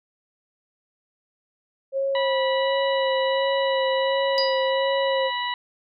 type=tone with vibrato; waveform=sine; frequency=538 Hz; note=C5; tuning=48 cents sharp; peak=-21 dBFS; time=1.92-5.31 s; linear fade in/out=50 ms; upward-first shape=sine; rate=1.4 Hz; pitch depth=28 cents each way
type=harmonic tone; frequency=978 Hz; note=B5; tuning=17 cents flat; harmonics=1 / 2 / 3 / 4; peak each=-27 / -30 / -32 / -33 dBFS; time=2.15-5.54 s; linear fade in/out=2 ms
type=tone with exponential decay; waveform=sine; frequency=4886 Hz; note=D#8; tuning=32 cents flat; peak=-19 dBFS; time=4.38-4.7 s; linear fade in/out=0 ms; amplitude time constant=68 ms
effects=none